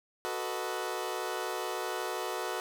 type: chord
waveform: 20% pulse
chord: B dominant seventh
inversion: second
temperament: equal with one note detuned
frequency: 370 / 441.3 / 493.9 / 622.3 Hz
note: F#4 / A4 / B4 / D#5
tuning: 0 / +5 / 0 / 0 cents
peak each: -32 / -34 / -34 / -36 dBFS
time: 0.25-2.6 s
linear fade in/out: 0 ms
effects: 10-bit